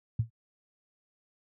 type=tone with exponential decay; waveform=sine; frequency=113.8 Hz; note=A#2; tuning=41 cents flat; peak=-20 dBFS; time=0.19-0.3 s; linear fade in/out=5 ms; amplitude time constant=22 ms; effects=high-pass 60 Hz 12 dB/octave

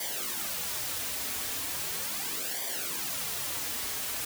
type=noise with flanger; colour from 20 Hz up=white; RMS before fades=-34 dBFS; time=0-4.25 s; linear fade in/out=5 ms; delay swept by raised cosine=0.74 to 5.84 ms; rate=0.38 Hz; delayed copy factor=-0.75; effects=none

